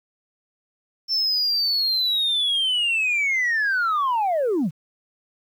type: linear sweep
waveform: sine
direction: down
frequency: 5380 to 130.81 Hz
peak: -17 dBFS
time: 1.08-4.71 s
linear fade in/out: 50 ms
effects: tanh soft clip ceiling -17 dBFS + 9-bit